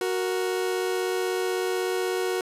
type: tone pair together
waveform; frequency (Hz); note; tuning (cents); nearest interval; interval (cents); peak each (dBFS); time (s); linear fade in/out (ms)
40% pulse; 370 / 466.2; F#4 / A#4; 0 / 0; major third; 400; -25 / -29; 0.01-2.41; 2
effects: resampled to 32000 Hz